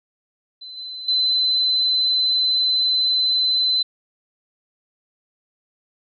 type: tone with level steps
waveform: sine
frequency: 4042 Hz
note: B7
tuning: 39 cents sharp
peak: -34 / -30 / -16 dBFS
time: 0.61-3.83 s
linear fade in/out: 10 ms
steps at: 0.77 / 1.08 s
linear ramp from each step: 5 ms
effects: none